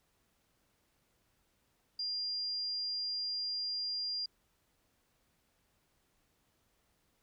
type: tone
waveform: sine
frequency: 4800 Hz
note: D8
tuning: 37 cents sharp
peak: -34 dBFS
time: 1.99-4.26 s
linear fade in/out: 5 ms
effects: pink hiss -75 dBFS RMS until 7.22 s